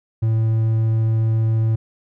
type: tone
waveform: triangle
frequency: 111.6 Hz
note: A2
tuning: 25 cents sharp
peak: -13 dBFS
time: 0.22-1.76 s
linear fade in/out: 10 ms
effects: none